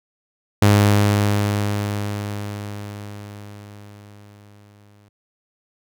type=tone with exponential decay; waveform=sawtooth; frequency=102.8 Hz; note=G#2; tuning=17 cents flat; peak=-7 dBFS; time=0.62-5.09 s; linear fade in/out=5 ms; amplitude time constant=970 ms; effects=none